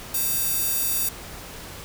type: tone with high-pass filter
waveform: square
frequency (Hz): 523.3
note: C5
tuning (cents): 0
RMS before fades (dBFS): -24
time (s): 0.14-1.09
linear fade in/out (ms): 5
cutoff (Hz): 11000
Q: 0.56
effects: pink hiss -39 dBFS RMS until 1.84 s